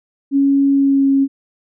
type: tone with pitch glide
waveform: sine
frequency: 277.2 to 273.5 Hz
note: C#4 to C#4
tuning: 0 to -23 cents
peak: -10 dBFS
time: 0.31-1.28 s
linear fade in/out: 50 ms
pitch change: -23 cents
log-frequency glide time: 0.72-1.08 s
effects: none